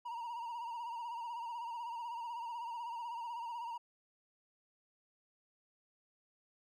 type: tone with vibrato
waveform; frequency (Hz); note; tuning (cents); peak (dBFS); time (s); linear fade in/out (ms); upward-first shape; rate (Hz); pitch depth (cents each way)
triangle; 940; A#5; +14; -38; 0.05-3.78; 10; sine; 16; 60
effects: none